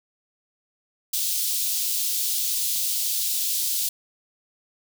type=high-pass noise; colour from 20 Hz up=white; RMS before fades=-25 dBFS; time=1.13-3.89 s; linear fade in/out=5 ms; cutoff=3400 Hz; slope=24 dB/octave; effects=none